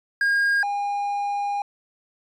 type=tone pair in turn; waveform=triangle; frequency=1623 / 811.5 Hz; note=G#6 / G#5; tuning=-40 / -40 cents; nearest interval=octave; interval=1200 cents; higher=first; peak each=-16 / -21 dBFS; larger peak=first; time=0.21-0.63 / 0.63-1.62 s; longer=second; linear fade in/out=2 ms; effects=resampled to 24000 Hz